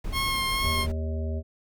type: noise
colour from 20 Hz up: brown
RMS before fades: -33 dBFS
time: 0.04-0.92 s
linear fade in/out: 5 ms
type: tone with vibrato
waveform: 15% pulse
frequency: 1074 Hz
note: C6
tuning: 45 cents sharp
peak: -19 dBFS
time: 0.12-0.87 s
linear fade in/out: 50 ms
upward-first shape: sine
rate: 2.3 Hz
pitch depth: 17 cents each way
type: harmonic tone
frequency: 79.1 Hz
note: D#2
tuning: 29 cents sharp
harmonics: 1 / 3 / 5 / 7 / 8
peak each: -27 / -37 / -40 / -43 / -41 dBFS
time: 0.61-1.43 s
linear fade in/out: 50 ms
effects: none